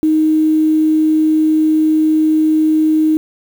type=tone with quantisation; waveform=sine; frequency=312.1 Hz; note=D#4; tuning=5 cents sharp; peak=-9 dBFS; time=0.03-3.17 s; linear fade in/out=0 ms; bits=6; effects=none